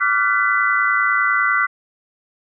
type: tone cluster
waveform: sine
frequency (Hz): 1163 / 1394 / 1504 / 1996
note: D6 / F6 / F#6 / B6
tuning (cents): -17 / -4 / +28 / +18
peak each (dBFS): -20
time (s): 0-1.67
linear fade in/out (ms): 20
effects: none